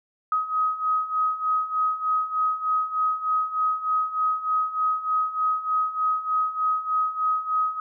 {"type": "beating tone pair", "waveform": "sine", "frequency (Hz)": [1261, 1264.3], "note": ["D#6", "D#6"], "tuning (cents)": [23, 27], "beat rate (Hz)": 3.3, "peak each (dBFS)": [-27, -23], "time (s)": [0.32, 7.8], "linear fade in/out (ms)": 2, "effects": []}